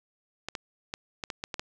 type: clicks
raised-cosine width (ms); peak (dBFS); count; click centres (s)
0.2; -16; 8; 0.486 / 0.552 / 0.939 / 1.238 / 1.302 / 1.439 / 1.542 / 1.595
effects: none